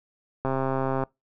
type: click train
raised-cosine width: 1 ms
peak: -13 dBFS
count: 79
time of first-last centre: 0.45-1.036 s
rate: 133 Hz
effects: noise-tail reverb RT60 0.2 s tail -25 dB re dry